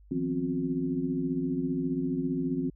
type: tone cluster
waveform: sine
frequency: 159 / 177.2 / 250 / 264.9 / 360 Hz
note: D#3 / F3 / B3 / C4 / F#4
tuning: +38 / +25 / +21 / +22 / -47 cents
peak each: -36 / -36 / -37 / -29 / -36 dBFS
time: 0.11-2.7 s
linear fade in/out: 5 ms
effects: added 50 Hz sine -52 dBFS peak until 2.75 s